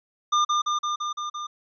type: tone with echo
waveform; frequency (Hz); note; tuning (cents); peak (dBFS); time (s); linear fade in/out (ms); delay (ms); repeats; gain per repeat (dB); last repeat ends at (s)
square; 1204; D6; +43; -19; 0.32-0.45; 10; 170; 6; -2; 1.47
effects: resampled to 16000 Hz